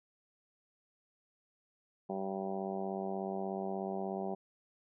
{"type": "harmonic tone", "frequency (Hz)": 96.6, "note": "G2", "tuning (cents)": -25, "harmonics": [2, 3, 4, 5, 6, 7, 8, 9, 10], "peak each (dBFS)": [-40, -51, -40, -49, -45, -43, -43, -54, -53], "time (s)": [2.09, 4.35], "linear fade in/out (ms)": 10, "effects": []}